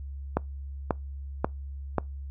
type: click train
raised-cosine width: 1 ms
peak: -9 dBFS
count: 4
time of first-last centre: 0.37-1.983 s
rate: 1.86 Hz
effects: noise-tail reverb RT60 0.2 s tail -25 dB re dry + added 69 Hz sine -35 dBFS peak until 2.3 s